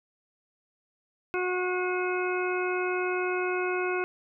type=harmonic tone with a mistuned harmonic; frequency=363.9 Hz; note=F#4; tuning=29 cents flat; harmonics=1 / 2 / 3 / 4 / 6 / 7; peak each=-28 / -36 / -36 / -34 / -39 / -36 dBFS; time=1.34-4.04 s; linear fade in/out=0 ms; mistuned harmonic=6; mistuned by=-22 cents; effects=none